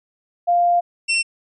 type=tone pair in turn; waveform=sine / sawtooth; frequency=698.5 / 2707 Hz; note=F5 / E7; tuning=0 / +45 cents; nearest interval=octave + major seventh; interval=2345 cents; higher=second; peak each=-13 dBFS; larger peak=neither; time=0.47-0.81 / 1.08-1.23 s; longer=first; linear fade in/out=20 ms; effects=resampled to 22050 Hz